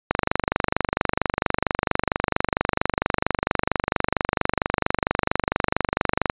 click train, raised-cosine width 0.5 ms, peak -3 dBFS, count 152, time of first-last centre 0.11-6.299 s, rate 24.4 Hz, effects resampled to 8000 Hz

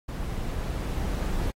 brown noise with level ramp, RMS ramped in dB -32 to -27 dBFS, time 0.08-1.51 s, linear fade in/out 10 ms, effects AAC 48 kbps

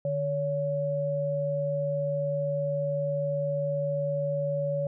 sine tone pair together, 149.23 / 564 Hz, D3 / C#5, +28 / +30 cents, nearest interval octave + major seventh, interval 2302 cents, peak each -31 / -27 dBFS, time 0.05-4.87 s, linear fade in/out 2 ms, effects none

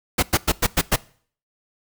pink noise bursts, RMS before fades -17 dBFS, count 6, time 0.18-0.962 s, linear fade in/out 10 ms, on 47 ms, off 100 ms, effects noise-tail reverb RT60 0.5 s tail -22 dB re dry

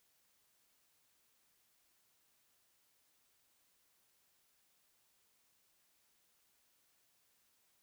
silence, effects white hiss -75 dBFS RMS until 7.82 s

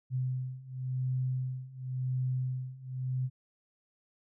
sine beating tone pair, 128 / 128.93 Hz, C3 / C3, -38 / -25 cents, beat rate 0.93 Hz, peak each -35 / -33 dBFS, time 0.1-3.3 s, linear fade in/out 50 ms, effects none

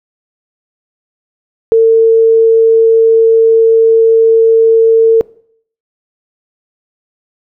sine tone, 451.3 Hz, A4, 44 cents sharp, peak -3 dBFS, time 1.72-5.21 s, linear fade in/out 0 ms, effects noise-tail reverb RT60 0.6 s tail -22 dB re dry

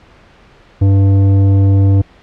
triangle tone with tanh clipping, 98 Hz, G2, in tune, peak -8 dBFS, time 0.81-2.02 s, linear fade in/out 10 ms, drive 15 dB, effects pink hiss -44 dBFS RMS until 2.22 s + low-pass 3000 Hz 12 dB/octave

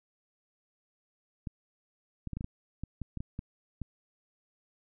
clicks, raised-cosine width 5 ms, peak -24 dBFS, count 12, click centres 1.472 / 2.273 / 2.333 / 2.37 / 2.409 / 2.444 / 2.836 / 3.017 / 3.173 / 3.205 / 3.391 / 3.817 s, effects none

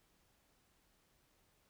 silence, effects pink hiss -74 dBFS RMS until 1.69 s

